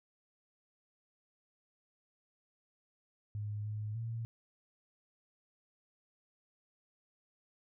sine tone with pitch steps, 104.6 / 106.4 / 114.6 Hz, G#2 / G#2 / A#2, +13 / +42 / -29 cents, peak -36 dBFS, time 3.35-4.25 s, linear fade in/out 0 ms, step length 300 ms, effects none

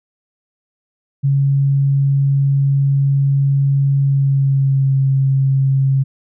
sine tone with pitch glide, 138.59 to 135.27 Hz, C#3 to C#3, 0 to -42 cents, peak -11 dBFS, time 1.23-6.04 s, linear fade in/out 20 ms, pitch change -42 cents, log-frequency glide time 4-4.96 s, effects none

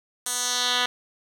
10% pulse tone with band-pass filter sweep, 246.9 Hz, B3, in tune, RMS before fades -25 dBFS, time 0.26-0.86 s, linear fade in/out 2 ms, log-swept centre 9100 to 2700 Hz, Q 1.7, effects 8-bit

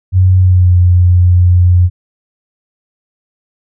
sine tone with pitch glide, 92.7 to 89.28 Hz, F#2 to F2, +4 to +39 cents, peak -4 dBFS, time 0.12-1.9 s, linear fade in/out 50 ms, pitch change -65 cents, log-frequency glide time 0.39-0.73 s, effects none

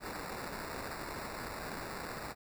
white noise with sample-and-hold, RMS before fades -42 dBFS, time 0-2.35 s, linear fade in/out 50 ms, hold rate 3150 Hz, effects none

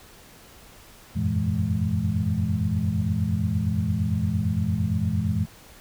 sine tone cluster, 88.6 / 97.3 / 115.1 / 166.3 / 209.5 Hz, F2 / G2 / A#2 / E3 / G#3, +25 / -12 / -22 / +16 / +15 cents, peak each -28 dBFS, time 1.15-5.46 s, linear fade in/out 20 ms, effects pink hiss -49 dBFS RMS until 5.8 s

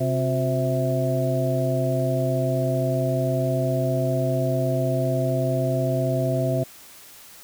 harmonic tone with a mistuned harmonic, 130.81 Hz, C3, in tune, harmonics 1 / 2 / 3 / 4 / 5, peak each -23 / -29 / -30 / -31 / -25 dBFS, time 0-6.64 s, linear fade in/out 10 ms, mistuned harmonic 3, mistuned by -140 cents, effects white hiss -46 dBFS RMS until 7.43 s

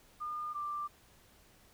sine tone pair in turn, 1212 / 1180.9 Hz, D#6 / D6, -46 / +9 cents, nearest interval unison, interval 45 cents, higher first, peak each -36 / -35 dBFS, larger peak second, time 0.2-0.54 / 0.54-0.88 s, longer neither, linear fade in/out 20 ms, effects pink hiss -63 dBFS RMS until 1.73 s

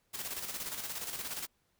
white noise with tremolo, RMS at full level -38 dBFS, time 0.13-1.47 s, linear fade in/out 20 ms, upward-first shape square, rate 17 Hz, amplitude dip 50%, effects pink hiss -75 dBFS RMS until 1.79 s

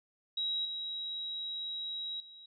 sine tone with level steps, 3846 Hz, B7, 47 cents flat, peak -31 / -36 / -50 dBFS, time 0.37-2.46 s, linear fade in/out 5 ms, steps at 0.65 / 2.2 s, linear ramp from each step 2 ms, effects none

